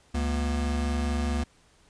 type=tone pair together; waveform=square; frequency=71.4 / 238.8 Hz; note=D2 / A#3; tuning=-48 / +42 cents; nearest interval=octave + major sixth; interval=2090 cents; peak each=-27 / -32 dBFS; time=0.14-1.44 s; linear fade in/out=10 ms; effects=pink hiss -61 dBFS RMS until 1.89 s + resampled to 22050 Hz